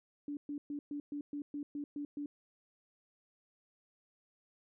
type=tone bursts; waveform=sine; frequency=290 Hz; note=D4; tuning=22 cents flat; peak=-37 dBFS; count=10; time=0.28-2.26 s; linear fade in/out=2 ms; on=90 ms; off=120 ms; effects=none